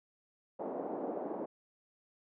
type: band-pass noise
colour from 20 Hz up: white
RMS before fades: -39 dBFS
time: 0.59-1.46 s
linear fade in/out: 10 ms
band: 240 to 680 Hz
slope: 24 dB/octave
effects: none